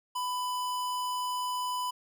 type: tone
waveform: square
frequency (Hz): 997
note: B5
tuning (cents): +16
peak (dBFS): -31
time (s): 0.15-1.91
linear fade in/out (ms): 10
effects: none